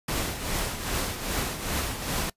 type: noise with tremolo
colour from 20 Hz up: pink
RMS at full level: -27 dBFS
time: 0.08-2.3 s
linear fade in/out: 5 ms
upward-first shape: triangle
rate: 2.5 Hz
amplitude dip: 65%
effects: noise-tail reverb RT60 0.1 s tail -22 dB re dry + resampled to 32000 Hz